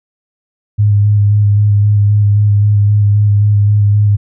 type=tone with vibrato; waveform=sine; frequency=103.3 Hz; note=G#2; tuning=9 cents flat; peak=-6 dBFS; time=0.78-4.17 s; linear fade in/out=20 ms; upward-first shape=square; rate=3.8 Hz; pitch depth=16 cents each way; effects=none